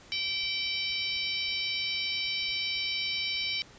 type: harmonic tone with a mistuned harmonic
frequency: 772 Hz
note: G5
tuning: 27 cents flat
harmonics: 3 / 4 / 5 / 6 / 7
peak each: -34 / -35 / -36 / -37 / -37 dBFS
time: 0.12-3.62 s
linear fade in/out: 0 ms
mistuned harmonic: 4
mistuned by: -15 cents
effects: pink hiss -53 dBFS RMS until 3.78 s + resampled to 16000 Hz